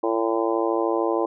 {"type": "harmonic tone", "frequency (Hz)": 113.1, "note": "A2", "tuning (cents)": 48, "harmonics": [3, 4, 5, 6, 7, 8, 9], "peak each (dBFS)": [-24, -26, -27, -32, -30, -34, -30], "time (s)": [0.03, 1.26], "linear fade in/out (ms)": 5, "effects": []}